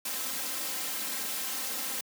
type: noise with comb filter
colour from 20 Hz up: white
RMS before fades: -34 dBFS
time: 0.05-2.01 s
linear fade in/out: 5 ms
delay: 3.8 ms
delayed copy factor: +1
effects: high-pass 150 Hz 12 dB/octave